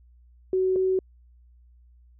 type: tone pair in turn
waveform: sine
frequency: 374.5 / 375.9 Hz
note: F#4 / F#4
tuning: +21 / +27 cents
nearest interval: unison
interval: 6 cents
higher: second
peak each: -20 dBFS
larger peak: neither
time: 0.53-0.76 / 0.76-0.99 s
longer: neither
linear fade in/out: 2 ms
effects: added 60 Hz sine -52 dBFS peak until 2.19 s